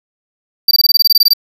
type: tone bursts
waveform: square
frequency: 4660 Hz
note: D8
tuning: 14 cents flat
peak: -6 dBFS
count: 13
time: 0.68-1.335 s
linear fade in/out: 5 ms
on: 31 ms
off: 21 ms
effects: none